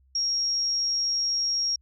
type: tone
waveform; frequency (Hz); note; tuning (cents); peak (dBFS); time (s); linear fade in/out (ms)
sine; 5588; F8; 0; -23; 0.15-1.76; 5
effects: added 66 Hz sine -58 dBFS peak until 1.81 s